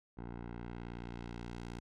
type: tone with low-pass filter sweep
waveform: 10% pulse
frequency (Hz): 58.8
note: A#1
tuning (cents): +16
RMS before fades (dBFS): -45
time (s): 0.17-1.8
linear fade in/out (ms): 10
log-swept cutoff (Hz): 1300 to 7900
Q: 0.74
effects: none